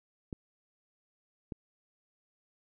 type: clicks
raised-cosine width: 3 ms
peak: -25 dBFS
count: 2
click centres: 0.328 / 1.522 s
effects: none